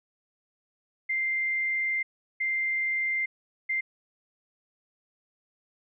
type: tone bursts at uneven times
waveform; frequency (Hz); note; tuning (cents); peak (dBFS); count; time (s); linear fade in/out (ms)
sine; 2093; C7; 0; -25; 3; 1.09-2.03 / 2.4-3.26 / 3.69-3.81; 10
effects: none